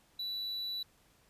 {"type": "tone", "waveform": "triangle", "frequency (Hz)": 3951, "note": "B7", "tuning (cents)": 0, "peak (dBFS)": -34, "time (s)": [0.19, 0.83], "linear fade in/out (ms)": 5, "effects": ["pink hiss -67 dBFS RMS until 1.29 s", "resampled to 32000 Hz"]}